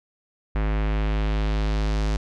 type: tone with low-pass filter sweep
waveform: square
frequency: 52.5 Hz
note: G#1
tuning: 19 cents sharp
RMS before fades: -23 dBFS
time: 0.55-2.17 s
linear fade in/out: 5 ms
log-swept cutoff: 2100 to 5900 Hz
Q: 1.3
effects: none